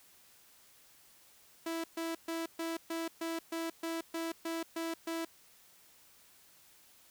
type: tone bursts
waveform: sawtooth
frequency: 329.6 Hz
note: E4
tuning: in tune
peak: -31 dBFS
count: 12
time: 1.66-5.25 s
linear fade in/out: 5 ms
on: 180 ms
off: 130 ms
effects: white hiss -62 dBFS RMS until 7.1 s